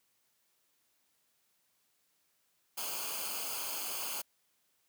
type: noise with comb filter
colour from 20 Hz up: white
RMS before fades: -38 dBFS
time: 2.77-4.22 s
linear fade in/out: 10 ms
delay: 0.53 ms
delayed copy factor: -0.75
effects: white hiss -75 dBFS RMS until 4.88 s + high-pass 80 Hz 12 dB/octave

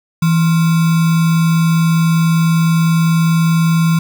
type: tone with sample-and-hold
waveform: sine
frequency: 164.81 Hz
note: E3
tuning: in tune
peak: -9 dBFS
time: 0.22-3.99 s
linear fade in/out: 5 ms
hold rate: 1225 Hz
effects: none

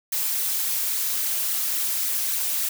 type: noise with flanger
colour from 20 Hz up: blue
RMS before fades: -25 dBFS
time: 0.12-2.69 s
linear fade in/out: 5 ms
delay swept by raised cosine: 0.48 to 5.78 ms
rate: 3.6 Hz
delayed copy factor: +0.65
effects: none

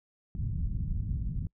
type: low-pass noise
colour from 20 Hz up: pink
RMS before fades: -32 dBFS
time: 0.35-1.47 s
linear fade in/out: 2 ms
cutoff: 160 Hz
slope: 24 dB/octave
effects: noise-tail reverb RT60 0.1 s tail -25 dB re dry

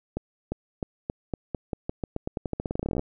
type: accelerating click train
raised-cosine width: 2 ms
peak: -15 dBFS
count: 28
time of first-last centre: 0.17-2.994 s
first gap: 350 ms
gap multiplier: 0.88
effects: none

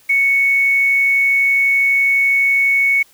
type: tone with quantisation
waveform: sine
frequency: 2217 Hz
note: C#7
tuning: in tune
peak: -11 dBFS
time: 0.09-3.03 s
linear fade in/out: 10 ms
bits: 6
effects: white hiss -51 dBFS RMS until 3.13 s

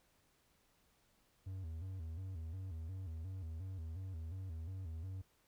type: tone with vibrato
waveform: triangle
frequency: 87.31 Hz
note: F2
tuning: in tune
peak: -40 dBFS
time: 1.46-5.22 s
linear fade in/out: 10 ms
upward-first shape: square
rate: 2.8 Hz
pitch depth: 140 cents each way
effects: pink hiss -74 dBFS RMS until 5.47 s

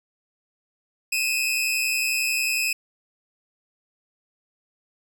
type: tone pair together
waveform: sawtooth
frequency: 2506 / 2637 Hz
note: D#7 / E7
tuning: +12 / 0 cents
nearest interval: minor second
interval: 88 cents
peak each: -21 / -22 dBFS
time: 1.12-2.73 s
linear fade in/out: 5 ms
effects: none

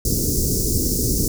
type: band-stop noise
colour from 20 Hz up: pink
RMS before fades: -20 dBFS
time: 0.05-1.28 s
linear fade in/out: 2 ms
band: 450 to 5100 Hz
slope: 48 dB/octave
effects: none

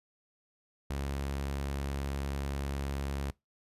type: tone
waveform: sawtooth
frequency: 69.4 Hz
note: C#2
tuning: 3 cents sharp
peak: -29 dBFS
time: 0.9-3.31 s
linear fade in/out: 5 ms
effects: noise-tail reverb RT60 0.2 s tail -23 dB re dry + resampled to 32000 Hz

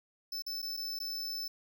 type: tone with dropouts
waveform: square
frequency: 5274 Hz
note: E8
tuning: in tune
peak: -36 dBFS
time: 0.32-1.48 s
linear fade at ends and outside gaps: 5 ms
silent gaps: 0.422-0.464 / 0.619-0.626 / 0.768-0.773 / 0.99-1 s
effects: none

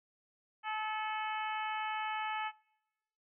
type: harmonic tone with a mistuned harmonic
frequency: 432.1 Hz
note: A4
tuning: 31 cents flat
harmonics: 2 / 3 / 4 / 5 / 6 / 7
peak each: -37 / -41 / -43 / -45 / -47 / -48 dBFS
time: 0.63-2.52 s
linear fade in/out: 50 ms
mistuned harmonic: 5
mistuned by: +25 cents
effects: noise-tail reverb RT60 0.9 s tail -22 dB re dry

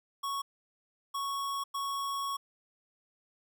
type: tone bursts at uneven times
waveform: square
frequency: 1108.7 Hz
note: C#6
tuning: in tune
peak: -33 dBFS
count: 3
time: 0.23-0.42 / 1.14-1.64 / 1.74-2.37 s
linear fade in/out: 10 ms
effects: none

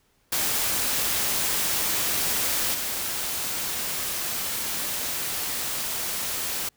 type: noise with level steps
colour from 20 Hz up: white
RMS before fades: -25 / -29 dBFS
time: 0.32-6.69 s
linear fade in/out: 5 ms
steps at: 2.74 s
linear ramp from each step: 5 ms
effects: pink hiss -66 dBFS RMS until 6.76 s

